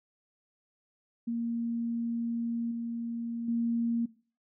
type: tone with level steps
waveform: sine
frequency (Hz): 233.1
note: A#3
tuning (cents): 0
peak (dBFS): -29 / -32 / -26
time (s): 1.27-4.06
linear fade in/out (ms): 10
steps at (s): 2.71 / 3.48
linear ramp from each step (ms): 5
effects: noise-tail reverb RT60 0.4 s tail -20 dB re dry